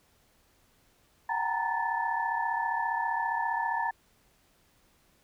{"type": "tone cluster", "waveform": "sine", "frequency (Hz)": [755, 822, 919, 954, 1748], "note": ["F#5", "G#5", "A#5", "A#5", "A6"], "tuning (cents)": [35, -18, -25, 40, -12], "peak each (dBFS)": [-37, -38, -30, -35, -34], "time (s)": [1.29, 3.91], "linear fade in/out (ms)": 5, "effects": ["pink hiss -66 dBFS RMS until 5.23 s"]}